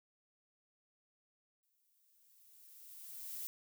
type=noise with exponential growth; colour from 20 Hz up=violet; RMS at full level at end=-42 dBFS; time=1.63-3.47 s; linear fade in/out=0 ms; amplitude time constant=400 ms; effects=none